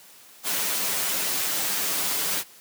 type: noise with comb filter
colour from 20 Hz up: white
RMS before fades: -26 dBFS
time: 0.43-2.44 s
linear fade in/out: 50 ms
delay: 8.4 ms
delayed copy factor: -0.75
effects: white hiss -50 dBFS RMS until 2.6 s + high-pass 150 Hz 12 dB/octave